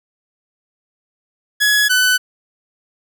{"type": "tone pair in turn", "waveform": "sawtooth", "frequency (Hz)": [1685, 1501.2], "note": ["G#6", "F#6"], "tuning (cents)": [25, 25], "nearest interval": "major second", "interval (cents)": 200, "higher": "first", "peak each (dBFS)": -8, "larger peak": "neither", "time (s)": [[1.6, 1.89], [1.89, 2.18]], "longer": "neither", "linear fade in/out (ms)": 20, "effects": []}